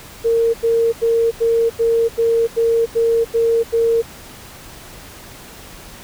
sine tone bursts, 460 Hz, A#4, 23 cents flat, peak -12 dBFS, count 10, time 0.24-4.023 s, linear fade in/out 20 ms, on 300 ms, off 87 ms, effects pink hiss -38 dBFS RMS until 6.03 s

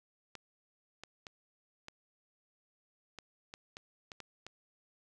clicks, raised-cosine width 0.2 ms, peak -28 dBFS, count 10, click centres 0.353 / 1.036 / 1.268 / 1.884 / 3.187 / 3.539 / 3.769 / 4.118 / 4.203 / 4.466 s, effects none

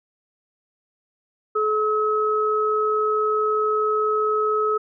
sine tone pair together, 428.5 / 1284 Hz, A4 / E6, -46 / -46 cents, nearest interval octave + perfect fifth, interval 1900 cents, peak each -21 dBFS, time 1.55-4.78 s, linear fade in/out 10 ms, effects none

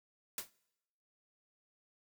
white noise with exponential decay, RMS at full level -35 dBFS, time 0.38-0.5 s, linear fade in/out 2 ms, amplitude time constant 26 ms, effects noise-tail reverb RT60 0.9 s tail -24 dB re dry

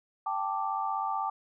sine chord, G suspended second, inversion none, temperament equal, 784 / 880 / 1174.7 Hz, G5 / A5 / D6, 0 / 0 / 0 cents, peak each -33 dBFS, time 0.26-1.3 s, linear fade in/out 5 ms, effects none

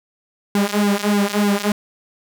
sawtooth tone with flanger, 204.5 Hz, G#3, 26 cents flat, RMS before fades -18 dBFS, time 0.55-1.72 s, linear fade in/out 2 ms, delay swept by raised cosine 1.6 to 5 ms, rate 3.3 Hz, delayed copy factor -0.85, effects none

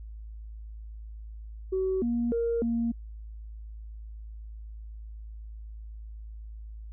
sine tone with pitch steps, 378.1 / 236.7 / 465.7 / 232.6 Hz, F#4 / A#3 / A#4 / A#3, +38 / +27 / -2 / -4 cents, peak -24 dBFS, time 1.72-2.92 s, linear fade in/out 10 ms, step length 300 ms, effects tanh soft clip ceiling -20 dBFS + added 54 Hz sine -39 dBFS peak until 6.92 s

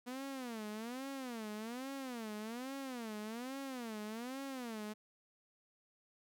sawtooth tone with vibrato, 240.5 Hz, B3, 46 cents flat, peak -38 dBFS, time 0.06-4.94 s, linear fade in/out 20 ms, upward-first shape sine, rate 1.2 Hz, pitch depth 230 cents each way, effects none

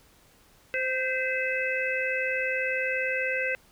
harmonic tone with a mistuned harmonic, 519 Hz, C5, 14 cents flat, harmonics 1 / 3 / 4 / 5, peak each -31 / -31 / -31 / -31 dBFS, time 0.74-3.55 s, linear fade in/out 0 ms, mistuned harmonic 4, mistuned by -31 cents, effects pink hiss -59 dBFS RMS until 3.71 s

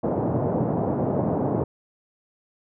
pink band-pass noise, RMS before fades -24 dBFS, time 0.03-1.64 s, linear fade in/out 5 ms, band 110 to 770 Hz, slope 24 dB/octave, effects none

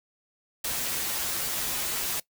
white noise with comb filter, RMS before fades -30 dBFS, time 0.64-2.2 s, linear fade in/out 5 ms, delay 10 ms, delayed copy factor -0.7, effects noise-tail reverb RT60 0.1 s tail -20 dB re dry

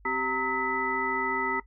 sine tone cluster, 260.5 / 388.5 / 918 / 1285 / 1987 Hz, C4 / G4 / A#5 / E6 / B6, -7 / -16 / -27 / -45 / +10 cents, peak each -37 / -34 / -31 / -32 / -31 dBFS, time 0.05-1.6 s, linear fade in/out 5 ms, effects noise-tail reverb RT60 0.1 s tail -17 dB re dry + added 50 Hz sine -52 dBFS peak until 1.66 s

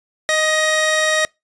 sawtooth tone pair together, 622.3 / 1887 Hz, D#5 / A#6, 0 / +21 cents, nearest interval octave + perfect fifth, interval 1921 cents, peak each -14 dBFS, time 0.29-1.25 s, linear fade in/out 0 ms, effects noise-tail reverb RT60 0.2 s tail -25 dB re dry + resampled to 22050 Hz

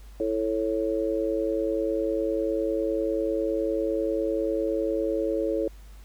sine chord, A major, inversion second, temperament just, 330 / 440 / 550 Hz, E4 / A4 / C#5, +2 / 0 / -14 cents, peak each -28 dBFS, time 0.2-5.68 s, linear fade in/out 2 ms, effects added 50 Hz sine -43 dBFS peak until 6.04 s + pink hiss -57 dBFS RMS until 6.04 s

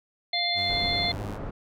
harmonic tone, 698.5 Hz, F5, in tune, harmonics 1 / 3 / 5 / 6, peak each -31 / -30 / -29 / -28 dBFS, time 0.33-1.12 s, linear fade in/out 5 ms
sawtooth tone with pitch glide, 92.5 to 103.23 Hz, F#2 to G#2, 0 to -10 cents, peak -32 dBFS, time 0.54-1.39 s, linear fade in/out 50 ms, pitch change +190 cents, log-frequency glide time 1.1-1.22 s
pink low-pass noise, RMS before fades -35 dBFS, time 0.69-1.51 s, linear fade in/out 10 ms, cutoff 950 Hz, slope 12 dB/octave
effects none

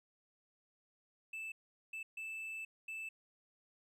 triangle tone bursts at uneven times, 2637 Hz, E7, in tune, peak -40 dBFS, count 4, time 1.33-1.52 / 1.93-2.03 / 2.17-2.65 / 2.88-3.09 s, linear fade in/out 5 ms, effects none

